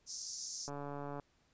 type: band-pass noise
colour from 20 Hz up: white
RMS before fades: -44 dBFS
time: 0.06-0.7 s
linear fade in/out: 50 ms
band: 5100 to 6700 Hz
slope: 48 dB/octave
type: click train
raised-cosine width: 1 ms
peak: -30 dBFS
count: 75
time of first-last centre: 0.68-1.197 s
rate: 143 Hz
effects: pink hiss -73 dBFS RMS until 1.53 s + resampled to 16000 Hz